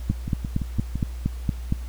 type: two click trains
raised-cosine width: 5 ms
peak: -9 / -15 dBFS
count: 8 / 6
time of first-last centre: 0.1-1.724 / 0.11-0.956 s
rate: 4.31 / 5.91 Hz
effects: added 60 Hz sine -30 dBFS peak until 1.88 s + pink hiss -49 dBFS RMS until 1.88 s